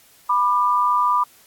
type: tone pair together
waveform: sine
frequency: 987.8 / 1194.1 Hz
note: B5 / D6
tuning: 0 / +28 cents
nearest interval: minor third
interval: 328 cents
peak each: -18 dBFS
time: 0.29-1.24 s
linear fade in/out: 10 ms
effects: white hiss -52 dBFS RMS until 1.46 s + AAC 64 kbps